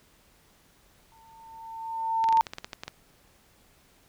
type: tone with exponential growth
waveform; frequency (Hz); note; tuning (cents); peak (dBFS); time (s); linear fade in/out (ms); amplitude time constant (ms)
sine; 901; A5; +41; -16; 1.12-2.41; 0; 280
type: clicks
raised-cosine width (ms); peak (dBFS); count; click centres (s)
0.2; -18; 12; 2.241 / 2.288 / 2.326 / 2.372 / 2.409 / 2.468 / 2.535 / 2.584 / 2.645 / 2.732 / 2.835 / 2.88
effects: pink hiss -61 dBFS RMS until 4.08 s